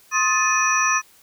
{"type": "tone cluster", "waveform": "sine", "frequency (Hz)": [1066, 1256, 1752, 2498, 5870], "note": ["C6", "D#6", "A6", "D#7", "F#8"], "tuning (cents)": [32, 16, -8, 6, -15], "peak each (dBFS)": -23, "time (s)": [0.11, 1.02], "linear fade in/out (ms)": 50, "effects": ["white hiss -53 dBFS RMS until 1.22 s"]}